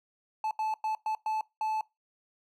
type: tone bursts at uneven times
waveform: triangle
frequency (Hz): 870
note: A5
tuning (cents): -20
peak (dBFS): -26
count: 6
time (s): 0.44-0.51 / 0.59-0.74 / 0.84-0.95 / 1.06-1.15 / 1.26-1.41 / 1.61-1.81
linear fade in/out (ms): 2
effects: noise-tail reverb RT60 0.2 s tail -21 dB re dry